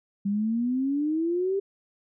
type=exponential sweep; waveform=sine; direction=up; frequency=196.6 to 400 Hz; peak=-23 dBFS; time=0.25-1.6 s; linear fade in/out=10 ms; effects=none